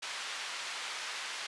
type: band-pass noise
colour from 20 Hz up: pink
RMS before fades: -40 dBFS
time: 0.02-1.47 s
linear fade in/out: 10 ms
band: 1300 to 5600 Hz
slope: 12 dB/octave
effects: resampled to 24000 Hz